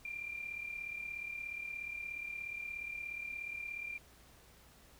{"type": "tone with amplitude modulation", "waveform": "sine", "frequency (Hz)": 2380, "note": "D7", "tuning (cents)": 22, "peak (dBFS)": -37, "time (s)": [0.05, 3.98], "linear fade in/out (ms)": 2, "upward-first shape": "sine", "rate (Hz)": 36.9, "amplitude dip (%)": 65, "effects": ["added 60 Hz sine -66 dBFS peak until 4.99 s", "pink hiss -62 dBFS RMS until 4.99 s"]}